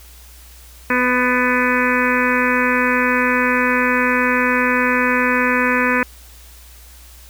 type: harmonic tone with a mistuned harmonic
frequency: 249.8 Hz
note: B3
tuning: 20 cents sharp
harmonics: 1 / 2 / 4 / 5 / 6 / 7 / 8 / 9 / 10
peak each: -20 / -22 / -22 / -26 / -22 / -21 / -25 / -26 / -25 dBFS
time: 0.9-6.03 s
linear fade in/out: 2 ms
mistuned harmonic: 5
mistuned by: -21 cents
effects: added 60 Hz sine -41 dBFS peak until 7.29 s + white hiss -45 dBFS RMS until 7.29 s